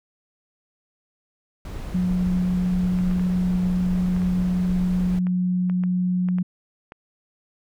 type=noise; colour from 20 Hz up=brown; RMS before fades=-31 dBFS; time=1.65-5.19 s; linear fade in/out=2 ms
type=tone; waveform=sine; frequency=181.1 Hz; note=F#3; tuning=37 cents flat; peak=-19 dBFS; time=1.94-6.43 s; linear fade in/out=10 ms
type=clicks; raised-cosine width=0.5 ms; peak=-24 dBFS; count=11; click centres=2.988 / 3.112 / 3.196 / 4.164 / 4.219 / 5.269 / 5.698 / 5.837 / 6.287 / 6.385 / 6.921 s
effects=none